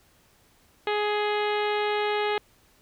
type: harmonic tone with a mistuned harmonic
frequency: 417.9 Hz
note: G#4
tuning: 11 cents sharp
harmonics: 1 / 2 / 3 / 4 / 5 / 6 / 7 / 8 / 9 / 10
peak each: -26 / -29 / -35 / -36 / -35 / -38 / -40 / -40 / -42 / -46 dBFS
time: 0.87-2.38 s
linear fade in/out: 2 ms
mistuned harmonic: 8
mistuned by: -16 cents
effects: pink hiss -61 dBFS RMS until 2.81 s